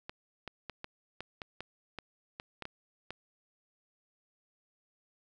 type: clicks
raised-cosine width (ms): 0.3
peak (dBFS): -24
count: 12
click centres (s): 0.095 / 0.477 / 0.697 / 0.844 / 1.206 / 1.418 / 1.606 / 1.987 / 2.399 / 2.623 / 2.654 / 3.106
effects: none